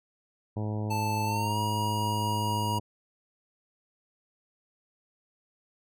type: harmonic tone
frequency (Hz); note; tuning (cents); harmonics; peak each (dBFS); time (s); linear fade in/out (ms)
106.5; G#2; +44; 1 / 2 / 3 / 4 / 5 / 6 / 7 / 8 / 9; -30 / -36 / -40 / -42 / -44 / -46 / -47 / -48 / -49; 0.56-2.8; 10
type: tone with pitch glide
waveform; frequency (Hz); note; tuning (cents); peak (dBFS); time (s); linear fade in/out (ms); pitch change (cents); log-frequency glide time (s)
square; 880 to 954.1; A5 to A#5; 0 to +40; -30; 0.9-2.79; 10; +140; 1.24-1.58
effects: none